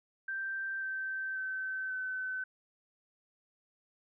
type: tone with pitch steps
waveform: sine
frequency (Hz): 1568 / 1551.8 / 1535.7 / 1519.8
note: G6 / G6 / G6 / F#6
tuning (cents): 0 / -18 / -36 / +46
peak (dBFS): -34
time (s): 0.28-2.44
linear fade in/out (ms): 5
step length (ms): 540
effects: none